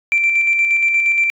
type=tone with tremolo; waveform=sine; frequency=2349 Hz; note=D7; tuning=in tune; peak=-10 dBFS; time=0.12-1.3 s; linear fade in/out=0 ms; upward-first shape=square; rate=8.5 Hz; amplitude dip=35%; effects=tanh soft clip ceiling -7 dBFS